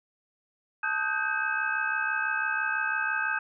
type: tone cluster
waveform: sine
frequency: 875 / 1257 / 1521 / 1587 / 2563 Hz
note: A5 / D#6 / F#6 / G6 / E7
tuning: -10 / +17 / +47 / +21 / -49 cents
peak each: -36 / -34 / -31 / -29 / -36 dBFS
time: 0.83-3.39 s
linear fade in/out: 5 ms
effects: none